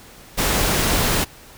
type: noise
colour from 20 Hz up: pink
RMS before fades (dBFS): -19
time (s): 0.37-1.25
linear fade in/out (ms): 20
effects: pink hiss -44 dBFS RMS until 1.57 s